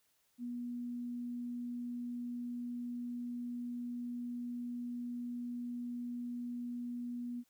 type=tone; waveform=sine; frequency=242.1 Hz; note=B3; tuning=34 cents flat; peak=-38 dBFS; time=0.38-7.44 s; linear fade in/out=50 ms; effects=white hiss -75 dBFS RMS until 7.49 s